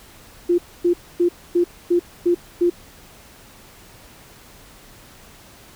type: tone bursts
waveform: sine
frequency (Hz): 349.2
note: F4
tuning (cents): 0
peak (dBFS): -13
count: 7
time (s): 0.49-2.701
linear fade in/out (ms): 10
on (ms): 93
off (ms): 260
effects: pink hiss -46 dBFS RMS until 5.75 s